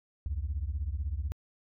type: beating tone pair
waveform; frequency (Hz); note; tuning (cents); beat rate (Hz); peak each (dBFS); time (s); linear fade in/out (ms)
sine; 65.41 / 81.41; C2 / E2; 0 / -21; 16; -32 / -33; 0.26-1.32; 0
effects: tanh soft clip ceiling -25 dBFS